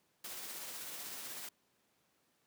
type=noise with tremolo; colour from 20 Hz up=white; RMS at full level=-44 dBFS; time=0.24-1.49 s; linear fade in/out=5 ms; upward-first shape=triangle; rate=16 Hz; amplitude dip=30%; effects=pink hiss -75 dBFS RMS until 2.46 s + high-pass 150 Hz 12 dB/octave